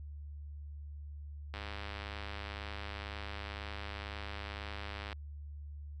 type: click train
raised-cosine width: 0.3 ms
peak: -26 dBFS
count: 367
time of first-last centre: 1.54-5.128 s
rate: 102 Hz
effects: added 73 Hz sine -43 dBFS peak until 6 s

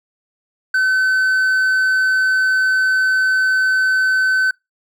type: tone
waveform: triangle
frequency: 1523 Hz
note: F#6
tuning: 50 cents sharp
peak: -11 dBFS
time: 0.74-4.51 s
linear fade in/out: 5 ms
effects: noise-tail reverb RT60 0.2 s tail -24 dB re dry

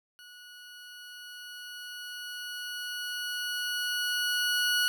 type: tone with level ramp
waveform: 20% pulse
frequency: 1463 Hz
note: F#6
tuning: 20 cents flat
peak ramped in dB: -44 to -19 dBFS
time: 0.19-4.88 s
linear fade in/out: 0 ms
effects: none

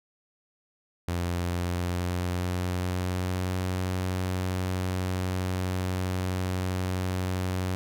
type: tone with pitch glide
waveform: sawtooth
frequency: 87.31 to 92.29 Hz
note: F2 to F#2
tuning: 0 to -4 cents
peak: -23 dBFS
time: 1.08-7.75 s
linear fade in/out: 0 ms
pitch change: +96 cents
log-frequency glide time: 1.28-3.61 s
effects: none

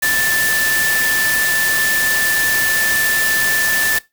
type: tone in noise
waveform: sine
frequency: 1760 Hz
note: A6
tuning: in tune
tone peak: -15 dBFS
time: 0.02-3.99 s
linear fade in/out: 10 ms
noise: white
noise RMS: -20 dBFS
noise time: 0.02-3.99 s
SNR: +2 dB
effects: noise-tail reverb RT60 0.2 s tail -19 dB re dry

